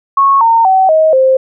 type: tone with pitch steps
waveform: sine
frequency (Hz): 1100 / 914.4 / 760.1 / 631.8 / 525.2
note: C#6 / A#5 / F#5 / D#5 / C5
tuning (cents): -14 / -34 / +46 / +26 / +6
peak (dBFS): -5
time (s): 0.17-1.37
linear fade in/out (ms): 5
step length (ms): 240
effects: none